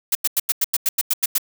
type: noise bursts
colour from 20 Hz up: blue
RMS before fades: -18 dBFS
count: 11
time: 0.12-1.382 s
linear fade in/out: 5 ms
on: 32 ms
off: 91 ms
effects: none